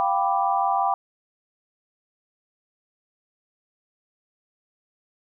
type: chord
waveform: sine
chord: G dominant seventh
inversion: third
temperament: equal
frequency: 698.5 / 784 / 987.8 / 1174.7 Hz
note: F5 / G5 / B5 / D6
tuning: 0 / 0 / 0 / 0 cents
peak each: -27 / -22 / -26 / -27 dBFS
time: 0-0.94 s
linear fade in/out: 0 ms
effects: none